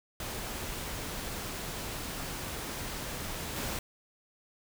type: noise with level steps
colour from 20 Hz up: pink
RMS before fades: -38 / -35 dBFS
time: 0.2-3.79 s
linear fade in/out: 2 ms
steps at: 3.56 s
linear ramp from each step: 2 ms
effects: none